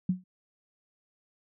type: tone with exponential decay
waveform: sine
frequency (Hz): 183.5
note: F#3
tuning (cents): -14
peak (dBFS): -20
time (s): 0.09-0.24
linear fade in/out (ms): 5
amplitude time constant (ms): 31
effects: none